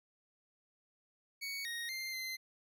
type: tone with pitch steps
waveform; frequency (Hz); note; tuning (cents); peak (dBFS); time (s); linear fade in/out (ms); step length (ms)
25% pulse; 2233 / 1870 / 2095 / 2066; C#7 / A#6 / C7 / C7; +12 / +5 / +2 / -22; -35; 1.41-2.37; 20; 240
effects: none